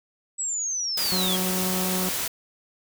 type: linear sweep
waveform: sine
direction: down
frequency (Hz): 7890 to 3182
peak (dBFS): -25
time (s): 0.38-1.37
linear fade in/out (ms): 20
type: noise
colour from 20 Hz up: white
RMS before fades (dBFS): -28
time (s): 0.97-2.28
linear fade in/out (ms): 5
type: harmonic tone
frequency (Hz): 185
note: F#3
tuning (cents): 0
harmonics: 1 / 2 / 3 / 4 / 5 / 6 / 7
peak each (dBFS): -27 / -33 / -37 / -39 / -41 / -43 / -44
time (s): 1.12-2.09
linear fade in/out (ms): 0
effects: none